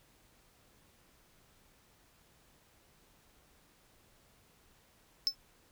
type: tone with exponential decay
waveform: triangle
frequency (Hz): 5274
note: E8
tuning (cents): 0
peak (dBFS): -21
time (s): 5.27-5.35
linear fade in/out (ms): 0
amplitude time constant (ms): 16
effects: pink hiss -66 dBFS RMS until 5.71 s